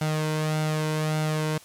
sawtooth tone with flanger, 154.8 Hz, D#3, 9 cents flat, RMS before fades -26 dBFS, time 0.01-1.58 s, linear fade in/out 5 ms, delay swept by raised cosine 1.4 to 2.02 ms, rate 1.7 Hz, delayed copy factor +0.5, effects white hiss -50 dBFS RMS until 1.64 s + low-pass 12000 Hz 12 dB/octave

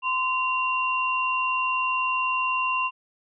sine tone pair together, 1032 / 2760 Hz, C6 / F7, -24 / -21 cents, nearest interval octave + perfect fourth, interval 1703 cents, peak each -24 / -26 dBFS, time 0.02-2.91 s, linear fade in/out 50 ms, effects none

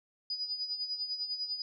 sine tone with tremolo, 4948 Hz, D#8, 10 cents flat, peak -31 dBFS, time 0.3-1.62 s, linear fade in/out 2 ms, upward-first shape sine, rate 10 Hz, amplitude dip 65%, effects none

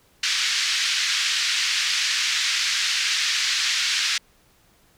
white band-pass noise, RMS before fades -23 dBFS, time 0.23-4.18 s, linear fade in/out 5 ms, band 1600 to 5600 Hz, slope 24 dB/octave, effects pink hiss -59 dBFS RMS until 4.97 s

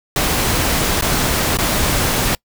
pink noise with dropouts, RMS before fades -17 dBFS, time 0.16-2.35 s, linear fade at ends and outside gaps 2 ms, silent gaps 1.011-1.022 / 1.572-1.586 s, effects noise-tail reverb RT60 0.1 s tail -26 dB re dry

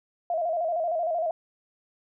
sine tone with vibrato, 668 Hz, E5, 23 cents sharp, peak -24 dBFS, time 0.3-1.31 s, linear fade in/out 2 ms, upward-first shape square, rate 13 Hz, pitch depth 76 cents each way, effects none

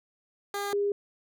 15% pulse / sine tone pair in turn, 404 / 405.7 Hz, G#4 / G#4, -48 / -41 cents, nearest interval unison, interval 7 cents, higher second, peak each -24 dBFS, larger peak neither, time 0.54-0.73 / 0.73-0.92 s, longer neither, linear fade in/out 2 ms, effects none

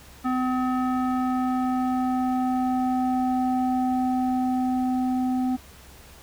square tone with low-pass filter sweep, 254.8 Hz, C4, 46 cents flat, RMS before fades -24 dBFS, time 0.24-5.57 s, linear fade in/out 20 ms, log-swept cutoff 1300 to 580 Hz, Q 2.4, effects added 67 Hz sine -50 dBFS peak until 6.22 s + pink hiss -49 dBFS RMS until 6.22 s

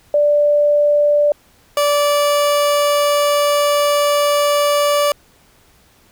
sine / 30% pulse tone pair in turn, 587.3 / 581.2 Hz, D5 / D5, 0 / -18 cents, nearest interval unison, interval 18 cents, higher first, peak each -10 dBFS, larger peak neither, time 0.14-1.32 / 1.77-5.12 s, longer second, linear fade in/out 2 ms, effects pink hiss -52 dBFS RMS until 6.11 s

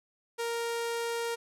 sawtooth tone with low-pass filter, 466.2 Hz, A#4, in tune, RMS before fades -33 dBFS, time 0.38-1.36 s, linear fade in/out 20 ms, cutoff 12000 Hz, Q 0.92, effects none

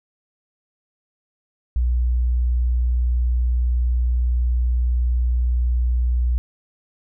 sine tone, 60.8 Hz, B1, 26 cents flat, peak -16 dBFS, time 1.76-6.38 s, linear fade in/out 0 ms, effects none

